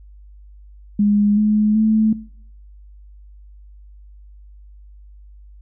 sine tone with pitch steps, 206.1 / 212 / 218.1 Hz, G#3 / G#3 / A3, -13 / +36 / -15 cents, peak -12 dBFS, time 0.99-2.13 s, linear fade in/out 5 ms, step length 380 ms, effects noise-tail reverb RT60 0.6 s tail -20 dB re dry + added 50 Hz sine -40 dBFS peak until 5.61 s

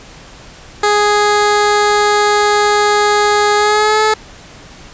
15% pulse tone with pitch glide, 415.3 to 432.2 Hz, G#4 to A4, 0 to -31 cents, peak -3 dBFS, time 0.83-4.14 s, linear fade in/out 5 ms, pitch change +69 cents, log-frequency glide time 3.56-4.02 s, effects pink hiss -37 dBFS RMS until 4.93 s + resampled to 16000 Hz

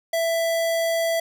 square tone, 663 Hz, E5, 10 cents sharp, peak -21 dBFS, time 0.13-1.2 s, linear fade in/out 5 ms, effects none

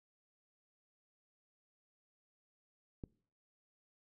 click, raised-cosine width 3 ms, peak -30 dBFS, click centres 3.038 s, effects noise-tail reverb RT60 0.5 s tail -23 dB re dry

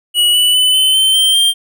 square tone with pitch steps, 2925 / 2966 / 3007 / 3049 / 3092 / 3135 / 3179 Hz, F#7 / F#7 / F#7 / G7 / G7 / G7 / G7, -21 / +4 / +27 / -49 / -24 / -1 / +24 cents, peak -9 dBFS, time 0.14-1.54 s, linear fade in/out 50 ms, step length 200 ms, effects none

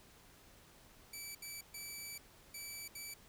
10% pulse tone bursts at uneven times, 2307 Hz, D7, 31 cents flat, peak -36 dBFS, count 5, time 1.13-1.35 / 1.42-1.61 / 1.74-2.18 / 2.54-2.88 / 2.95-3.14 s, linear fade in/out 5 ms, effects pink hiss -62 dBFS RMS until 3.28 s

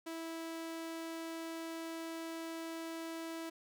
sawtooth tone, 327.9 Hz, E4, 9 cents flat, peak -37 dBFS, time 0.06-3.5 s, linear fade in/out 10 ms, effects none

